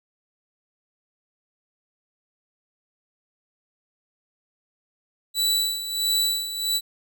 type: tone with tremolo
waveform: sawtooth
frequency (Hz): 3951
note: B7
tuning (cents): 0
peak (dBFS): -16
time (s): 5.34-6.81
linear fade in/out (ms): 50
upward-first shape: sine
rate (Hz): 1.5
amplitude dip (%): 70
effects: none